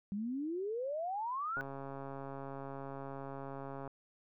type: exponential sweep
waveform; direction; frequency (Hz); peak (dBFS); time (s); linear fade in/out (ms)
sine; up; 193.6 to 1500; -35; 0.12-1.61; 0
type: click train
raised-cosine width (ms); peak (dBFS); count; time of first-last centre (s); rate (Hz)
1; -31; 317; 1.57-3.877; 137
effects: none